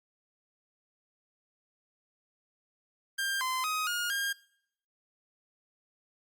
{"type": "tone with pitch steps", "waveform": "sawtooth", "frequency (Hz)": [1594, 1031, 1257, 1429, 1613], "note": ["G6", "C6", "D#6", "F6", "G6"], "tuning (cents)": [28, -26, 17, 39, 49], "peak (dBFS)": -26, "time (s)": [3.18, 4.33], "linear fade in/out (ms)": 10, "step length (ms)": 230, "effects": ["noise-tail reverb RT60 0.7 s tail -23 dB re dry", "Opus 48 kbps"]}